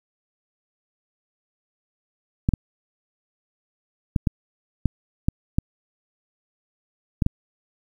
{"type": "clicks", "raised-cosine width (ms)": 5, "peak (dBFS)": -6, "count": 9, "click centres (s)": [2.489, 2.537, 4.162, 4.272, 4.857, 5.285, 5.585, 7.222, 7.264], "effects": ["8-bit"]}